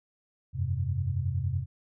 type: chord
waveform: sine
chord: F suspended second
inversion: none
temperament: equal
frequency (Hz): 87.31 / 98 / 130.81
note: F2 / G2 / C3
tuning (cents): 0 / 0 / 0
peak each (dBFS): -31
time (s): 0.53-1.66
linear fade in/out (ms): 50
effects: none